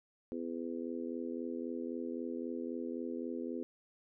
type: harmonic tone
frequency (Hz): 83.8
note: E2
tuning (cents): +29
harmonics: 3 / 4 / 5 / 6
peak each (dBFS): -40 / -42 / -44 / -46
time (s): 0.32-3.63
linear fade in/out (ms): 0
effects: none